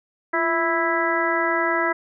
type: harmonic tone with a mistuned harmonic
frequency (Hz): 329.6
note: E4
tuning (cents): 0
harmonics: 1 / 2 / 3 / 4 / 5 / 6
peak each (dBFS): -26 / -26 / -26 / -26 / -26 / -26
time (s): 0.33-1.93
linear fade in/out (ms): 10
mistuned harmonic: 1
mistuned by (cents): +68
effects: none